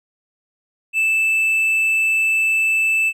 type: tone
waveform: triangle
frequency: 2637 Hz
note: E7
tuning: in tune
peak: -13 dBFS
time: 0.93-3.13 s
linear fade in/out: 50 ms
effects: none